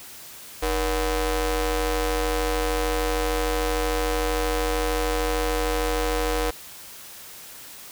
sawtooth ring-modulated tone, 261.6 Hz, C4, in tune, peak -15 dBFS, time 0.62-6.51 s, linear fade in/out 10 ms, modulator 215 Hz, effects white hiss -42 dBFS RMS until 7.91 s

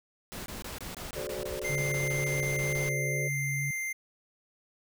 pink noise bursts, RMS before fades -40 dBFS, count 16, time 0.32-2.89 s, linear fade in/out 0 ms, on 140 ms, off 22 ms
sine chord, D dominant seventh, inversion first, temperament equal with one note detuned, 370 / 430.9 / 523.3 / 587.3 Hz, F#4 / A4 / C5 / D5, 0 / -36 / 0 / 0 cents, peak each -40 dBFS, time 1.15-3.29 s, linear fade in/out 20 ms
square tone, 2093 Hz, C7, in tune, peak -32 dBFS, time 1.64-3.93 s, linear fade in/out 10 ms
sine tone with vibrato, 140 Hz, C#3, 18 cents sharp, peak -31 dBFS, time 1.69-3.71 s, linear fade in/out 5 ms, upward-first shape square, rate 2.1 Hz, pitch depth 12 cents each way
effects none

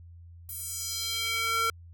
square tone with high-pass filter sweep, 454.7 Hz, A#4, 43 cents flat, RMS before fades -31 dBFS, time 0.49-1.7 s, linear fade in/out 2 ms, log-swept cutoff 12000 to 1100 Hz, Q 1.7, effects added 85 Hz sine -46 dBFS peak until 1.93 s

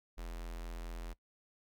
square tone with notch filter, 42.27 Hz, E1, 44 cents sharp, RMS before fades -43 dBFS, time 0.17-1.14 s, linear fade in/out 20 ms, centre 110 Hz, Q 0.57, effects noise-tail reverb RT60 0.1 s tail -20 dB re dry

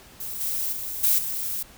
violet noise with level steps, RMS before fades -33 / -27 / -32 / -20 / -29 dBFS, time 0.2-1.63 s, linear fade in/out 5 ms, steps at 0.4 / 0.72 / 1.03 / 1.18 s, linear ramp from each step 10 ms, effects pink hiss -49 dBFS RMS until 1.77 s

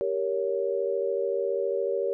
sine chord, G diminished, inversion none, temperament equal with one note detuned, 392 / 466.2 / 559.2 Hz, G4 / Bb4 / Db5, 0 / 0 / +15 cents, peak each -29 dBFS, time 0.01-2.13 s, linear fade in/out 0 ms, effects none

